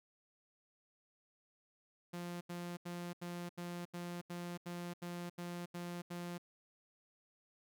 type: tone bursts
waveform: sawtooth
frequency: 174.61 Hz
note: F3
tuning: in tune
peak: -38 dBFS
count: 12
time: 2.13-6.381 s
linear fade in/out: 10 ms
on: 280 ms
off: 81 ms
effects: none